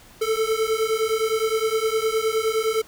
square beating tone pair, 437 / 446.7 Hz, A4 / A4, -12 / +26 cents, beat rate 9.7 Hz, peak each -24 dBFS, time 0.21-2.82 s, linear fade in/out 10 ms, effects pink hiss -49 dBFS RMS until 2.87 s

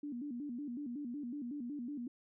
sine tone with vibrato, 264.6 Hz, C4, 20 cents sharp, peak -39 dBFS, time 0.03-2.08 s, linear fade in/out 5 ms, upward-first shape square, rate 5.4 Hz, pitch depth 170 cents each way, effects none

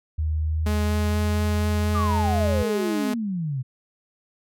sine tone with pitch glide, 77.78 to 84.33 Hz, D#2 to E2, 0 to +40 cents, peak -21 dBFS, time 0.18-2.63 s, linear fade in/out 10 ms, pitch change +140 cents, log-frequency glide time 0.44-1.27 s
sawtooth tone with vibrato, 210 Hz, G#3, 19 cents sharp, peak -21 dBFS, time 0.66-3.14 s, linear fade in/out 5 ms, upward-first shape triangle, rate 4.2 Hz, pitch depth 8 cents each way
sine exponential sweep, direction down, 1244.5 to 123.47 Hz, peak -24 dBFS, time 1.94-3.63 s, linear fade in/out 20 ms
effects none

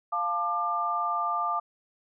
sine chord, D minor, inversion first, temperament equal with one note detuned, 698.5 / 880 / 1193.1 Hz, F5 / A5 / D6, 0 / 0 / +27 cents, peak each -32 / -33 / -27 dBFS, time 0.12-1.6 s, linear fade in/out 10 ms, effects none

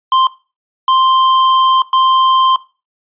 square tone bursts at uneven times, 1046.5 Hz, C6, in tune, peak -9 dBFS, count 3, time 0.12-0.27 / 0.88-1.82 / 1.93-2.56 s, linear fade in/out 2 ms, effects noise-tail reverb RT60 0.3 s tail -18 dB re dry + resampled to 8000 Hz

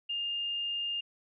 sine tone, 2816 Hz, F7, 14 cents sharp, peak -31 dBFS, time 0.09-1.01 s, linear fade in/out 10 ms, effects none

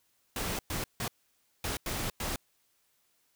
pink noise bursts at uneven times, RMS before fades -34 dBFS, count 6, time 0.36-0.59 / 0.7-0.84 / 1-1.08 / 1.64-1.77 / 1.86-2.1 / 2.2-2.36 s, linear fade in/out 2 ms, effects white hiss -72 dBFS RMS until 3.35 s

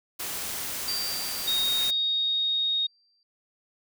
white noise, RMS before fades -33 dBFS, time 0.19-1.91 s, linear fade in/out 10 ms
sine tone with exponential decay, 4699 Hz, D8, in tune, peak -27 dBFS, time 0.88-3.23 s, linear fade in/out 1 ms, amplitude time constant 510 ms
sine tone, 3729 Hz, A#7, in tune, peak -23 dBFS, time 1.47-2.87 s, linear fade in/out 10 ms
effects none

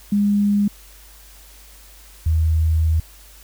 sine tone pair in turn, 204.1 / 79.95 Hz, G#3 / D#2, -30 / +48 cents, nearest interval octave + major third, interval 1622 cents, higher first, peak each -14 dBFS, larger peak neither, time 0.12-0.68 / 2.26-3 s, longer second, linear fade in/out 5 ms, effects added 50 Hz sine -45 dBFS peak until 3.43 s + white hiss -47 dBFS RMS until 3.43 s

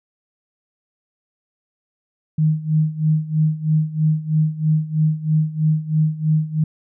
sine tone with tremolo, 155.56 Hz, D#3, in tune, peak -12 dBFS, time 2.38-6.64 s, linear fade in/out 5 ms, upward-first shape sine, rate 3.1 Hz, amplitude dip 85%, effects none

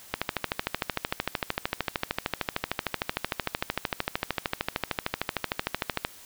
click train, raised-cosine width 0.3 ms, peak -9 dBFS, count 79, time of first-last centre 0.14-6.049 s, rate 13.2 Hz, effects white hiss -49 dBFS RMS until 6.25 s

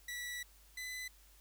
sawtooth tone pair in turn, 1953 / 2007 Hz, B6 / B6, -20 / +27 cents, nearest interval unison, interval 47 cents, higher second, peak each -37 / -38 dBFS, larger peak first, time 0.08-0.43 / 0.77-1.08 s, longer first, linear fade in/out 5 ms, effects added 50 Hz sine -62 dBFS peak until 1.4 s + white hiss -65 dBFS RMS until 1.4 s

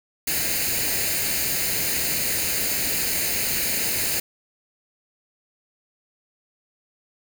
white noise with comb filter, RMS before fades -24 dBFS, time 0.27-4.2 s, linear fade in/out 5 ms, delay 0.44 ms, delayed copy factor +0.65, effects none

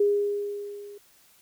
sine tone with level ramp, 408.3 Hz, G#4, 29 cents flat, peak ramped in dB -17 to -41 dBFS, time 0-0.98 s, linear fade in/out 5 ms, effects white hiss -59 dBFS RMS until 1.41 s

